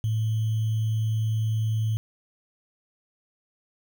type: tone with sample-and-hold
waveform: sine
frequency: 110 Hz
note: A2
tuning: in tune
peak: -22 dBFS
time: 0.04-1.97 s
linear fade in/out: 0 ms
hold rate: 3150 Hz
effects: none